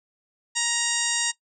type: harmonic tone with a mistuned harmonic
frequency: 940 Hz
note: A#5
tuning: 14 cents sharp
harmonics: 1 / 2 / 3 / 4 / 5 / 6 / 7 / 8 / 9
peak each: -35 / -31 / -32 / -31 / -34 / -32 / -30 / -32 / -31 dBFS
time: 0.55-1.32 s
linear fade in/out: 20 ms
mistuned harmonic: 7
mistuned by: +55 cents
effects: noise-tail reverb RT60 0.1 s tail -17 dB re dry